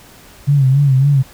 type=tone with vibrato; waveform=sine; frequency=137.1 Hz; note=C#3; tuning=19 cents flat; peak=-8 dBFS; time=0.47-1.23 s; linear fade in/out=20 ms; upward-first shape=sine; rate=3.6 Hz; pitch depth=90 cents each way; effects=pink hiss -42 dBFS RMS until 1.33 s